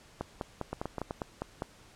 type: two click trains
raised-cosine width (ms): 1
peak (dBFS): -20 / -19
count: 4 / 8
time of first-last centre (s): 0.73-1.109 / 0.21-1.621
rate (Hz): 7.92 / 4.96
effects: pink hiss -57 dBFS RMS until 1.95 s + low-pass 9000 Hz 12 dB/octave